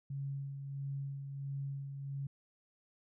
sine tone with tremolo, 138.59 Hz, C#3, in tune, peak -36 dBFS, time 0.1-2.27 s, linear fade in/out 5 ms, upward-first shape sine, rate 1.5 Hz, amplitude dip 45%, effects none

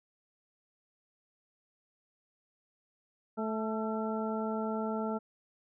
harmonic tone with a mistuned harmonic, 218.9 Hz, A3, 9 cents flat, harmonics 1 / 2 / 3 / 4 / 6, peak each -34 / -37 / -39 / -40 / -42 dBFS, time 3.37-5.19 s, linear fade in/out 20 ms, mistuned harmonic 6, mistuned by +42 cents, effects none

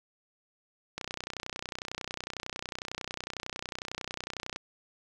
click train, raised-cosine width 0.2 ms, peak -18 dBFS, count 112, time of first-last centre 0.98-4.561 s, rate 31 Hz, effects none

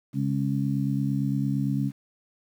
harmonic tone, 68.8 Hz, C#2, 12 cents flat, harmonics 2 / 3 / 4, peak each -26 / -28 / -29 dBFS, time 0.13-1.92 s, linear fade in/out 50 ms, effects 9-bit

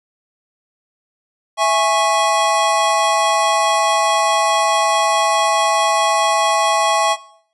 square chord, C# minor, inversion first, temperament equal with one note detuned, 659.3 / 830.6 / 1100.4 Hz, E5 / G#5 / C#6, 0 / 0 / -13 cents, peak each -18 dBFS, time 1.57-7.17 s, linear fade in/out 50 ms, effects noise-tail reverb RT60 0.6 s tail -19 dB re dry + resampled to 24000 Hz

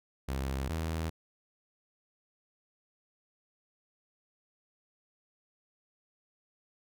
sawtooth tone pair in turn, 67 / 80.67 Hz, C2 / E2, +42 / -37 cents, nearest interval minor third, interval 321 cents, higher second, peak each -28 dBFS, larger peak neither, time 0.28-0.69 / 0.69-1.1 s, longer neither, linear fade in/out 10 ms, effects none

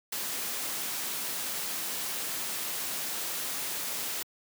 white noise, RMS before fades -34 dBFS, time 0.12-4.23 s, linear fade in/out 5 ms, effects high-pass 150 Hz 12 dB/octave

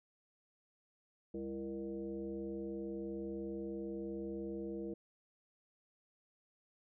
sine tone with frequency modulation, 334.5 Hz, E4, 25 cents sharp, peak -39 dBFS, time 1.34-4.94 s, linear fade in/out 5 ms, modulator 134 Hz, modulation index 1.2, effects none

